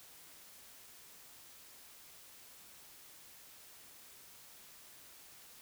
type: silence
effects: white hiss -57 dBFS RMS until 5.61 s